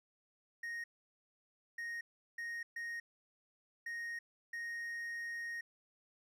triangle tone bursts at uneven times, 1864.7 Hz, A#6, in tune, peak -38 dBFS, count 6, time 0.63-0.84 / 1.78-2.01 / 2.38-2.63 / 2.76-3 / 3.86-4.19 / 4.53-5.61 s, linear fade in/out 5 ms, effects none

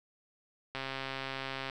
click train, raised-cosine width 0.3 ms, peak -21 dBFS, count 128, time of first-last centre 0.75-1.698 s, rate 134 Hz, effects none

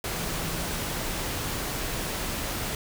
sine tone in noise, 166.1 Hz, E3, 13 cents sharp, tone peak -38 dBFS, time 0.15-0.99 s, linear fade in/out 2 ms, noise pink, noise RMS -31 dBFS, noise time 0.04-2.75 s, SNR -10 dB, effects none

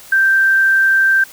sine tone, 1568 Hz, G6, in tune, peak -9 dBFS, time 0.12-1.24 s, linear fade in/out 5 ms, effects white hiss -39 dBFS RMS until 1.32 s

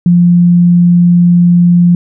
sine tone, 174.61 Hz, F3, in tune, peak -3 dBFS, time 0.06-1.95 s, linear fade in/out 2 ms, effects none

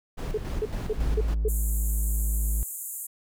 brown noise with tremolo, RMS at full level -30 dBFS, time 0.17-1.35 s, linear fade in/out 20 ms, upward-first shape square, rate 3.6 Hz, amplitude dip 45%
sine tone bursts, 428.9 Hz, A4, 44 cents flat, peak -23 dBFS, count 5, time 0.34-1.485 s, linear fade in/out 5 ms, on 37 ms, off 240 ms
triangle tone, 53.9 Hz, A1, 35 cents flat, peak -21 dBFS, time 0.98-2.63 s, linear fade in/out 0 ms
white band-pass noise, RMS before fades -36 dBFS, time 1.48-3.07 s, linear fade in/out 10 ms, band 6900 to 15000 Hz, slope 96 dB/octave
effects none

